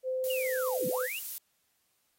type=tone with pitch glide; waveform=sine; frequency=516 to 505.1 Hz; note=C5 to B4; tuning=-24 to +39 cents; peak=-29 dBFS; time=0.03-1.08 s; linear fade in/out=50 ms; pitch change=-37 cents; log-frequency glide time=0.47-0.92 s
type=noise; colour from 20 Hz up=violet; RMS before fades=-37 dBFS; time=0.24-1.38 s; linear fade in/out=0 ms
type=linear two-way sweep; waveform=sine; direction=down then up; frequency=2921 to 140 to 2921 Hz; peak=-35 dBFS; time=0.3-1.19 s; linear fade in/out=2 ms; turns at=0.87 s
effects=white hiss -74 dBFS RMS until 2.18 s + AAC 48 kbps